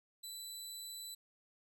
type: tone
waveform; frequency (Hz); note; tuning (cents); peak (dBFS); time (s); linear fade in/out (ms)
20% pulse; 3982; B7; +14; -39; 0.23-1.15; 10
effects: none